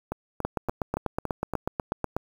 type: two click trains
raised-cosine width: 1 ms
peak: -12 / -15 dBFS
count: 15 / 6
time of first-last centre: 0.45-2.166 / 0.12-1.536 s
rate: 8.16 / 3.53 Hz
effects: 7-bit